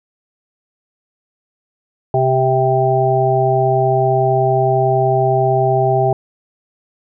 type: harmonic tone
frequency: 130.81 Hz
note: C3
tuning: in tune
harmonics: 1 / 3 / 5 / 6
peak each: -17 / -17 / -17 / -17 dBFS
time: 2.14-6.13 s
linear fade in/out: 2 ms
effects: none